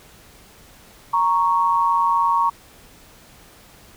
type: tone pair together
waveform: sine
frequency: 932.3 / 1108.7 Hz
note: A#5 / C#6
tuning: 0 / 0 cents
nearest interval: minor third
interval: 300 cents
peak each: -18 dBFS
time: 1.13-2.5 s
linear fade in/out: 10 ms
effects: pink hiss -48 dBFS RMS until 3.96 s